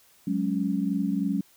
sine chord, F# suspended second, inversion none, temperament just, 185 / 208.1 / 277.5 Hz, F#3 / G#3 / C#4, 0 / +4 / +2 cents, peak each -28 dBFS, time 0.27-1.41 s, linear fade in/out 5 ms, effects white hiss -59 dBFS RMS until 1.56 s

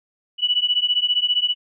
sine beating tone pair, 2945 / 2960 Hz, F#7 / F#7, -9 / 0 cents, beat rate 15 Hz, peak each -20 dBFS, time 0.38-1.55 s, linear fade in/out 50 ms, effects none

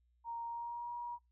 sine tone with pitch glide, 932.3 to 956.3 Hz, A#5 to A#5, 0 to +44 cents, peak -39 dBFS, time 0.24-1.19 s, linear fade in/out 50 ms, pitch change +44 cents, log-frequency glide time 0.45-0.92 s, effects noise-tail reverb RT60 0.2 s tail -23 dB re dry + added 60 Hz sine -70 dBFS peak until 1.31 s

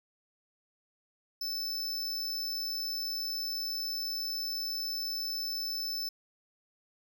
square tone, 5274 Hz, E8, in tune, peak -33 dBFS, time 1.41-6.09 s, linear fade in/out 5 ms, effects none

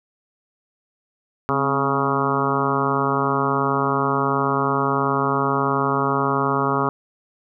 harmonic tone with a mistuned harmonic, 138.59 Hz, C#3, in tune, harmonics 1 / 2 / 3 / 4 / 5 / 6 / 7 / 8 / 9 / 10, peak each -27 / -26 / -25 / -31 / -30 / -29 / -27 / -25 / -25 / -31 dBFS, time 1.49-6.89 s, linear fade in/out 0 ms, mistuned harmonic 2, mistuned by -60 cents, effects none

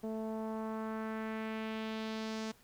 sawtooth tone with low-pass filter sweep, 220 Hz, A3, in tune, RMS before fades -39 dBFS, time 0.03-2.52 s, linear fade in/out 10 ms, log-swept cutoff 590 to 6200 Hz, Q 1.6, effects pink hiss -64 dBFS RMS until 2.63 s

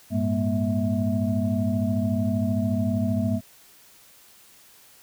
sine tone cluster, 100.9 / 114.2 / 204.4 / 239.2 / 652 Hz, G#2 / A#2 / G#3 / A#3 / E5, -49 / -35 / -27 / +45 / -19 cents, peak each -26 / -33 / -26 / -25 / -32 dBFS, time 0.1-3.41 s, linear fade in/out 50 ms, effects tanh soft clip ceiling -11 dBFS + white hiss -53 dBFS RMS until 5.02 s

